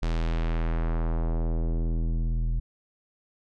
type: tone with low-pass filter sweep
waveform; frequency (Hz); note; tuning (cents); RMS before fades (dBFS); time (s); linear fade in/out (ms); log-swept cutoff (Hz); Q
square; 41.15; E1; -2; -26; 0.02-2.6; 10; 5500 to 120; 0.98
effects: none